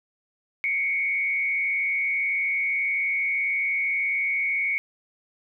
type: tone with frequency modulation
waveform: sine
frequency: 2217 Hz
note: C#7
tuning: in tune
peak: -22 dBFS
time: 0.64-4.78 s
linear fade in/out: 0 ms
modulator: 98.3 Hz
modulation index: 0.73
effects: none